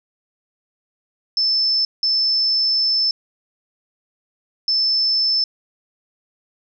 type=tone bursts at uneven times; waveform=sine; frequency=5274 Hz; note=E8; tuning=in tune; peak=-15 dBFS; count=3; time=1.37-1.85 / 2.03-3.11 / 4.68-5.44 s; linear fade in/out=2 ms; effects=none